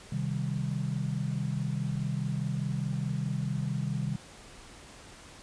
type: chord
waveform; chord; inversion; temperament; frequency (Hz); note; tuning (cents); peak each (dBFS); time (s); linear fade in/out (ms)
sine; C minor; none; equal; 130.81 / 155.56 / 196; C3 / Eb3 / G3; 0 / 0 / 0; -32 / -33 / -35; 0.12-4.16; 5
effects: pink hiss -50 dBFS RMS until 5.42 s + resampled to 22050 Hz